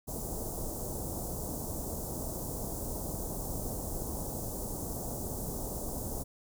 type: band-stop noise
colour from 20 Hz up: pink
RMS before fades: -37 dBFS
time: 0.07-6.24 s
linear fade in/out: 20 ms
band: 810 to 6900 Hz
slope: 24 dB/octave
effects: none